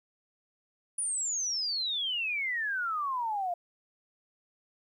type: exponential sweep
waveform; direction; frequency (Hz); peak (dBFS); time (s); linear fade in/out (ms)
sine; down; 9790 to 683; -29; 0.98-3.54; 5
effects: 11-bit